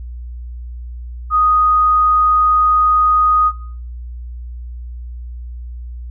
sine tone, 1244.5 Hz, D#6, in tune, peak -10 dBFS, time 1.3-3.52 s, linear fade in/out 50 ms, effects noise-tail reverb RT60 0.5 s tail -17 dB re dry + added 60 Hz sine -26 dBFS peak until 6.1 s

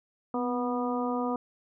harmonic tone with a mistuned harmonic, 244.4 Hz, B3, 18 cents flat, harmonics 1 / 2 / 3 / 4 / 5, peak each -30 / -33 / -35 / -36 / -37 dBFS, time 0.34-1.36 s, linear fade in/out 2 ms, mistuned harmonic 1, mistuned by +38 cents, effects none

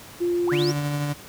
sine tone, 349.2 Hz, F4, in tune, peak -20 dBFS, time 0.2-0.72 s, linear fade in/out 20 ms
sine linear sweep, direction up, 610 to 5880 Hz, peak -28 dBFS, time 0.47-0.72 s, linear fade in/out 10 ms
35% pulse tone with tremolo, 145.7 Hz, D3, 13 cents flat, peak -21 dBFS, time 0.51-1.14 s, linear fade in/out 20 ms, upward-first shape sine, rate 12 Hz, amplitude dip 25%
effects pink hiss -43 dBFS RMS until 1.28 s + high-pass 60 Hz 12 dB/octave

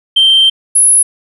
sine tone pair in turn, 3136 / 10548 Hz, G7 / E9, 0 / 0 cents, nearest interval octave + major sixth, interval 2100 cents, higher second, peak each -3 dBFS, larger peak neither, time 0.16-0.5 / 0.75-1.03 s, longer first, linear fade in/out 10 ms, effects tanh soft clip ceiling -2 dBFS

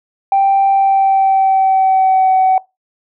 sine tone with pitch glide, 784 to 755.1 Hz, G5 to F#5, 0 to +35 cents, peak -7 dBFS, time 0.32-2.58 s, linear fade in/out 2 ms, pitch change -65 cents, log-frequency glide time 0.7-2.34 s, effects noise-tail reverb RT60 0.2 s tail -21 dB re dry + tanh soft clip ceiling -5 dBFS

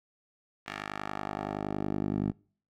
10% pulse tone with band-pass filter sweep, 50.7 Hz, G#1, 41 cents flat, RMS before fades -34 dBFS, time 0.66-2.32 s, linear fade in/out 10 ms, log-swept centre 2100 to 210 Hz, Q 1.1, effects noise-tail reverb RT60 0.5 s tail -26 dB re dry

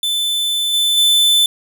45% pulse tone with level steps, 3520 Hz, A7, in tune, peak -16 / -13 / -10 dBFS, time 0.03-1.46 s, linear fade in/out 2 ms, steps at 0.73 / 0.97 s, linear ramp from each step 10 ms, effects none

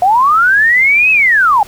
sine linear two-way sweep, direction up then down, 698.5 to 2601 to 780 Hz, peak -6 dBFS, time 0.02-1.63 s, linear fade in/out 2 ms, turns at 1.11 s, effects pink hiss -37 dBFS RMS until 1.67 s

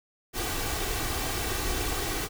pink noise with comb filter, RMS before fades -30 dBFS, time 0.33-2.29 s, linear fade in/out 50 ms, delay 2.6 ms, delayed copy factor +0.6, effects none

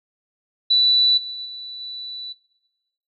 sine tone with level steps, 3964 Hz, B7, 6 cents sharp, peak -13 / -29 / -32 / -30 dBFS, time 0.7-2.33 s, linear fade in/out 10 ms, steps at 1.17 / 1.45 / 1.8 s, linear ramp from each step 10 ms, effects noise-tail reverb RT60 1.0 s tail -17 dB re dry

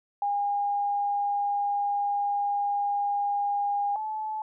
sine tone pair in turn, 812 / 864.4 Hz, G#5 / A5, -39 / -31 cents, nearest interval minor second, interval 108 cents, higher second, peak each -24 / -29 dBFS, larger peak first, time 0.22-3.96 / 3.96-4.42 s, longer first, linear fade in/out 2 ms, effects none

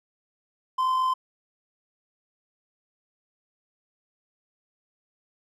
triangle tone with amplitude modulation, 1033 Hz, C6, 22 cents flat, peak -18 dBFS, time 0.78-1.14 s, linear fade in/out 10 ms, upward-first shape sine, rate 47.1 Hz, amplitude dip 30%, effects none

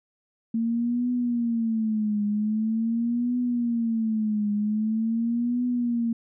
sine tone with vibrato, 225.8 Hz, A3, 45 cents sharp, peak -22 dBFS, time 0.54-6.13 s, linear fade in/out 5 ms, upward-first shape triangle, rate 0.44 Hz, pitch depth 160 cents each way, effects none

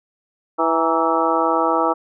harmonic tone with a mistuned harmonic, 164.1 Hz, E3, 8 cents flat, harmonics 2 / 3 / 4 / 5 / 6 / 7 / 8, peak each -23 / -23 / -23 / -23 / -23 / -23 / -23 dBFS, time 0.58-1.94 s, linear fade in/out 20 ms, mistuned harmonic 6, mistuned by -83 cents, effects none

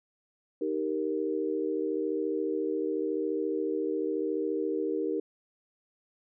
sine chord, Eb major, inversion none, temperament equal, 311.1 / 392 / 466.2 Hz, Eb4 / G4 / Bb4, 0 / 0 / 0 cents, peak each -32 dBFS, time 0.61-5.2 s, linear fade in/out 5 ms, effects none

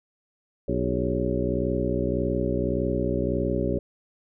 harmonic tone with a mistuned harmonic, 61.74 Hz, B1, in tune, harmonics 1 / 2 / 3 / 4 / 5 / 6 / 7 / 9, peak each -31 / -31 / -31 / -31 / -31 / -31 / -31 / -31 dBFS, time 0.68-3.79 s, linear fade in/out 5 ms, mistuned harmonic 7, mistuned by -71 cents, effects none

